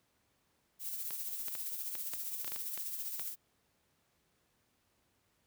violet noise with tremolo, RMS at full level -38 dBFS, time 0.79-3.36 s, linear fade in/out 50 ms, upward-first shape triangle, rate 15 Hz, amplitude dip 50%
clicks, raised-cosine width 0.2 ms, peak -26 dBFS, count 11, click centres 1.107 / 1.483 / 1.552 / 1.953 / 2.136 / 2.446 / 2.478 / 2.52 / 2.561 / 2.776 / 3.196 s
effects pink hiss -75 dBFS RMS until 5.46 s + high-pass 60 Hz 12 dB/octave

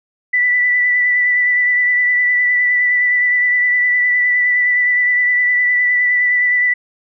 sine tone with vibrato, 1975.5 Hz, B6, in tune, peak -11 dBFS, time 0.33-6.74 s, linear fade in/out 10 ms, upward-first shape sine, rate 9.7 Hz, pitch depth 17 cents each way, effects none

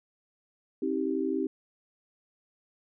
sine tone cluster, 267.3 / 318.5 / 390.8 Hz, C4 / D#4 / G4, +37 / +41 / -5 cents, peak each -31 dBFS, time 0.82-1.47 s, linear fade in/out 5 ms, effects none

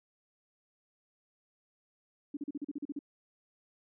sine tone bursts, 288.4 Hz, D4, 31 cents flat, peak -34 dBFS, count 10, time 2.34-2.991 s, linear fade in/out 5 ms, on 30 ms, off 39 ms, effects none

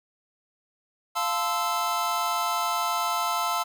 square chord, F major seventh, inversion none, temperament equal with one note detuned, 698.5 / 880 / 1030.9 / 1318.5 Hz, F5 / A5 / C6 / E6, 0 / 0 / -26 / 0 cents, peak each -32 / -32 / -31 / -29 dBFS, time 1.15-3.64 s, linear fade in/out 20 ms, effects none

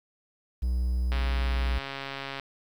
triangle tone, 61.6 Hz, B1, 4 cents flat, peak -22 dBFS, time 0.62-1.79 s, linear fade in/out 10 ms
click train, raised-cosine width 0.3 ms, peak -19 dBFS, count 176, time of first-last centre 1.12-2.397 s, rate 137 Hz
effects 9-bit

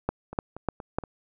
two click trains, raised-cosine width 1 ms, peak -24 / -11 dBFS, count 4 / 4, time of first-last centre 0.33-1.038 / 0.09-0.986 s, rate 4.24 / 3.35 Hz, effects none

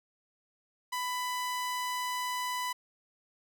sawtooth tone, 996 Hz, B5, 14 cents sharp, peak -28 dBFS, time 0.92-2.73 s, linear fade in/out 10 ms, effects none

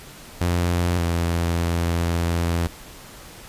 sawtooth tone pair in turn, 87.31 / 84.97 Hz, F2 / F2, 0 / -47 cents, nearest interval unison, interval 47 cents, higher first, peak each -15 / -16 dBFS, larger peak first, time 0.41-0.97 / 0.97-2.67 s, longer second, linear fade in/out 0 ms, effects pink hiss -42 dBFS RMS until 3.48 s + resampled to 32000 Hz

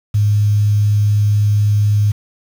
sine tone with quantisation, 104 Hz, G#2, 3 cents sharp, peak -10 dBFS, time 0.14-2.12 s, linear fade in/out 10 ms, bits 6, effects none

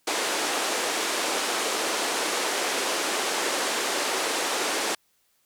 pink band-pass noise, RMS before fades -27 dBFS, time 0.07-4.95 s, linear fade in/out 5 ms, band 330 to 9900 Hz, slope 24 dB/octave, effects white hiss -68 dBFS RMS until 5.45 s

